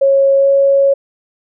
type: tone with pitch glide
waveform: sine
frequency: 548 to 552.4 Hz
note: C#5 to C#5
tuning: -20 to -6 cents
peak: -7 dBFS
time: 0.01-0.94 s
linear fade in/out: 10 ms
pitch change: +14 cents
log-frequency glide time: 0.36-0.48 s
effects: none